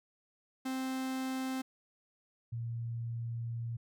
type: tone pair in turn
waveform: 45% pulse / sine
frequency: 261.6 / 116.53 Hz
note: C4 / A#2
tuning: 0 / 0 cents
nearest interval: octave + major second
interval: 1400 cents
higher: first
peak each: -34 / -35 dBFS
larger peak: first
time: 0.65-1.62 / 2.52-3.77 s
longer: second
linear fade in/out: 10 ms
effects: none